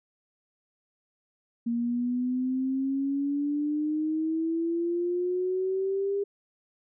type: exponential sweep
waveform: sine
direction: up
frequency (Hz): 233.1 to 403.6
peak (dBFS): -25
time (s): 1.66-6.24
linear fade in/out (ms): 10
effects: none